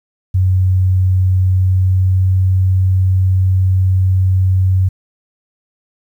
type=tone with pitch glide; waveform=sine; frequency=93 to 93.65 Hz; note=F#2 to F#2; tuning=+9 to +21 cents; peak=-9 dBFS; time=0.34-4.89 s; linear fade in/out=10 ms; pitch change=+12 cents; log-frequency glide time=1.49-2.33 s; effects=8-bit